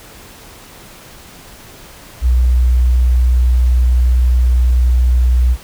sine tone, 61.74 Hz, B1, in tune, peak -8 dBFS, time 2.21-5.57 s, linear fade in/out 50 ms, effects pink hiss -38 dBFS RMS until 5.63 s

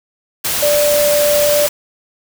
sine tone in noise, 587.3 Hz, D5, in tune, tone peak -11 dBFS, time 0.62-1.67 s, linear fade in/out 10 ms, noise white, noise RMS -18 dBFS, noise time 0.44-1.69 s, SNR +4 dB, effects none

